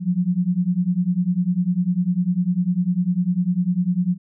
sine beating tone pair, 173.6 / 183.6 Hz, F3 / F#3, -10 / -13 cents, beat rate 10 Hz, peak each -21 / -20 dBFS, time 0-4.18 s, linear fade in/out 50 ms, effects none

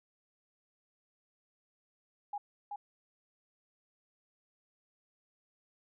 sine tone with echo, 820 Hz, G#5, 22 cents flat, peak -35 dBFS, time 2.33-2.38 s, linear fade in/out 5 ms, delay 380 ms, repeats 1, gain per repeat -3 dB, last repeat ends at 2.76 s, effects none

